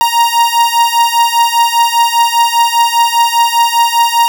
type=beating tone pair; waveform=45% pulse; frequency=932.3 / 937.3 Hz; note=A#5 / A#5; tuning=0 / +9 cents; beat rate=5 Hz; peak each=-11 dBFS; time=0.01-4.28 s; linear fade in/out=0 ms; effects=none